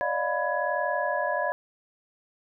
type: tone cluster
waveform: sine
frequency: 573 / 614 / 706 / 991 / 1676 Hz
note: D5 / D#5 / F5 / B5 / G#6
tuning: -43 / -23 / +19 / +6 / +15 cents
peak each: -31 dBFS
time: 0.01-1.52 s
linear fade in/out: 0 ms
effects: none